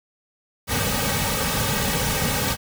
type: noise with comb filter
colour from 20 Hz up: pink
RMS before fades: -23 dBFS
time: 0.67-2.57 s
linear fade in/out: 50 ms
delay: 2.9 ms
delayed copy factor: -1
effects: none